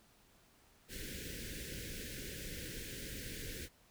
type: band-stop noise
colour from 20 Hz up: pink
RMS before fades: -45 dBFS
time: 0.88-3.69 s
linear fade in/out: 50 ms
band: 550 to 1500 Hz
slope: 96 dB/octave
effects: pink hiss -67 dBFS RMS until 3.9 s